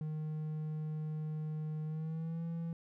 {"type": "tone with pitch glide", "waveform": "triangle", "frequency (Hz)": [154.6, 166.66], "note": ["D#3", "E3"], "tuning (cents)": [-11, 19], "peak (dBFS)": -34, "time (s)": [0.01, 2.73], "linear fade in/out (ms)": 2, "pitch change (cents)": 130, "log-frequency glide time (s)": [1.85, 2.43], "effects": []}